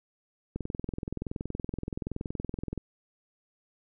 click train, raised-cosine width 3 ms, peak -20 dBFS, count 48, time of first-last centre 0.56-2.777 s, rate 21.2 Hz, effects none

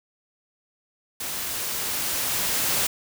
white noise with level ramp, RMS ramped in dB -31 to -23 dBFS, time 1.2-2.87 s, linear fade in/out 5 ms, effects none

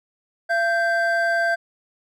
triangle tone pair together, 680 / 1569.5 Hz, F5 / G6, -46 / +2 cents, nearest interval octave + major second, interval 1448 cents, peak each -19 dBFS, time 0.49-1.56 s, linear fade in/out 20 ms, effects none

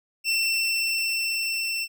25% pulse tone with level ramp, 2691 Hz, E7, 35 cents sharp, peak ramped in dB -17 to -22 dBFS, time 0.24-1.88 s, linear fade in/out 50 ms, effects none

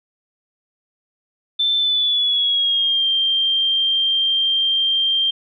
sine tone with pitch glide, 3541 to 3173 Hz, A7 to G7, +10 to +20 cents, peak -15 dBFS, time 1.59-5.31 s, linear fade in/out 10 ms, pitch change -190 cents, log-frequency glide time 1.77-3.07 s, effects none

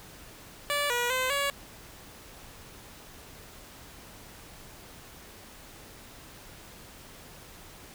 10% pulse tone with pitch steps, 579 / 482.7 / 514 / 563 Hz, D5 / B4 / C5 / C#5, -25 / -40 / -31 / +27 cents, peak -18 dBFS, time 0.7-1.5 s, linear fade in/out 0 ms, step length 200 ms, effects pink hiss -49 dBFS RMS until 7.94 s

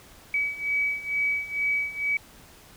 sine beating tone pair, 2277 / 2279.2 Hz, C#7 / C#7, +46 / +48 cents, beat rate 2.2 Hz, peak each -29 / -26 dBFS, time 0.34-2.17 s, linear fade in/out 2 ms, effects pink hiss -51 dBFS RMS until 2.76 s

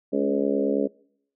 harmonic tone with a mistuned harmonic, 69.3 Hz, C#2, in tune, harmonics 3 / 4 / 5 / 6 / 7 / 8 / 9, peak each -29 / -25 / -36 / -26 / -29 / -29 / -35 dBFS, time 0.12-0.88 s, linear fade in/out 20 ms, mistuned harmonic 4, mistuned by +18 cents, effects noise-tail reverb RT60 0.7 s tail -25 dB re dry

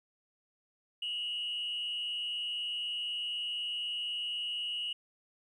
sine tone with frequency modulation, 2894 Hz, F#7, 39 cents flat, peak -32 dBFS, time 1.02-4.93 s, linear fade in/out 5 ms, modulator 164 Hz, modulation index 0.47, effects tanh soft clip ceiling -30 dBFS + 12-bit

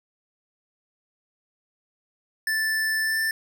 square tone with pitch glide, 1760 to 1775.3 Hz, A6 to A6, 0 to +15 cents, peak -23 dBFS, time 2.47-3.31 s, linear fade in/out 2 ms, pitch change +15 cents, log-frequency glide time 3.02-3.19 s, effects none

